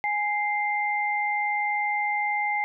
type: tone pair together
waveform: sine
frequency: 830.6 / 2093 Hz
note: G#5 / C7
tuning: 0 / 0 cents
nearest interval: octave + major third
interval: 1600 cents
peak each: -26 dBFS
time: 0.04-2.64 s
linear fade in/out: 0 ms
effects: none